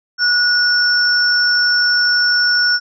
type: tone pair together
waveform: sine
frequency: 1458 / 5426 Hz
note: F#6 / E8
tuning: -26 / +49 cents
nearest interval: octave + major seventh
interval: 2275 cents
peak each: -14 dBFS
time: 0.18-2.8 s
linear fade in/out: 50 ms
effects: none